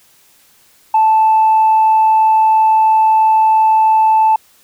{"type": "tone", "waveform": "sine", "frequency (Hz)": 877, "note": "A5", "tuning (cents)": -6, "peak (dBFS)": -6, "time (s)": [0.94, 4.36], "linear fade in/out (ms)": 5, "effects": ["tanh soft clip ceiling -4 dBFS", "white hiss -50 dBFS RMS until 4.63 s"]}